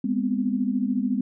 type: tone cluster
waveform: sine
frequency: 204.3 / 244.6 / 258.4 Hz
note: G#3 / B3 / C4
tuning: -28 / -16 / -21 cents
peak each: -26 dBFS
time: 0.04-1.21 s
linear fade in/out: 5 ms
effects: none